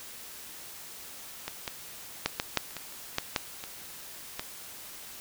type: clicks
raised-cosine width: 0.2 ms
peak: -16 / -15 / -8 / -10 / -6 / -30 / -19 / -29 / -9 / -8 / -21 / -15 dBFS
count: 12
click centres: 1.48 / 1.678 / 2.26 / 2.399 / 2.573 / 2.708 / 2.767 / 2.924 / 3.184 / 3.362 / 3.639 / 4.395 s
effects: white hiss -45 dBFS RMS until 5.2 s